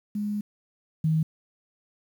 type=tone pair in turn; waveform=sine; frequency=207.7 / 158.4 Hz; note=G#3 / D#3; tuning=0 / +31 cents; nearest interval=perfect fourth; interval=469 cents; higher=first; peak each=-26 / -20 dBFS; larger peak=second; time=0.15-0.41 / 1.04-1.23 s; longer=first; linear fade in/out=5 ms; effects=9-bit